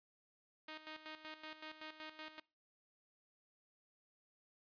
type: tone with tremolo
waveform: 5% pulse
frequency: 311.1 Hz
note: D#4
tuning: in tune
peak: -36 dBFS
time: 0.68-2.4 s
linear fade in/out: 5 ms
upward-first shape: square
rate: 5.3 Hz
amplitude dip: 70%
effects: noise-tail reverb RT60 0.3 s tail -23 dB re dry + resampled to 11025 Hz